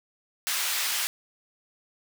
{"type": "high-pass noise", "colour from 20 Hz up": "pink", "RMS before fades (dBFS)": -28, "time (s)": [0.47, 1.07], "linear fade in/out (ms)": 0, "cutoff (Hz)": 1800, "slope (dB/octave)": 12, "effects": []}